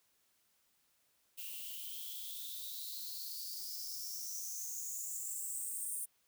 violet noise with high-pass filter sweep, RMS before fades -43 dBFS, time 1.37-6.06 s, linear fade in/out 20 ms, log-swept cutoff 2700 to 9200 Hz, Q 9.6, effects white hiss -75 dBFS RMS until 6.27 s

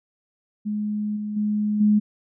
sine tone with level steps, 210 Hz, G#3, 19 cents sharp, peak -23 / -26 / -20 / -14 dBFS, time 0.65-2 s, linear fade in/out 20 ms, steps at 1.16 / 1.36 / 1.8 s, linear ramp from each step 10 ms, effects none

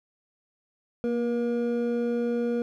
triangle tone pair together, 235.8 / 477.9 Hz, A#3 / A#4, +20 / +43 cents, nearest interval octave, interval 1223 cents, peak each -25 dBFS, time 1.04-2.62 s, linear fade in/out 0 ms, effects none

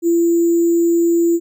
sine tone with sample-and-hold, 338.7 Hz, E4, 47 cents sharp, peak -11 dBFS, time 0.02-1.4 s, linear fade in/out 50 ms, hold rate 7350 Hz, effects none

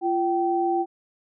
sine tone pair together, 344.8 / 774 Hz, F4 / G5, -22 / -22 cents, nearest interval octave + major second, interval 1400 cents, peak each -23 dBFS, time 0.01-0.86 s, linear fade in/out 50 ms, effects none

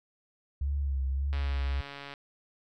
sine tone with vibrato, 68.7 Hz, C#2, 15 cents flat, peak -27 dBFS, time 0.61-1.81 s, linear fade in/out 5 ms, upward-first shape sine, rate 1.7 Hz, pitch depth 60 cents each way
click train, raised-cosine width 0.3 ms, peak -26 dBFS, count 115, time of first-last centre 1.33-2.139 s, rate 141 Hz
effects none

